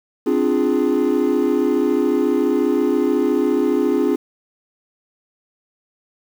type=chord; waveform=triangle; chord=D half-diminished seventh; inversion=third; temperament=equal with one note detuned; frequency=261.6 / 296 / 349.2 / 415.3 Hz; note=C4 / D4 / F4 / Ab4; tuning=0 / +14 / 0 / 0 cents; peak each=-18 dBFS; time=0.26-4.16 s; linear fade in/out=10 ms; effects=tanh soft clip ceiling -6 dBFS + 7-bit